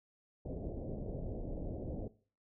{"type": "low-pass noise", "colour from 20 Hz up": "pink", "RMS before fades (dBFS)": -41, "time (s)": [0.45, 2.08], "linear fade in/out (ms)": 5, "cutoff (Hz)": 650, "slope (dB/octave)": 48, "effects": ["noise-tail reverb RT60 0.4 s tail -18 dB re dry"]}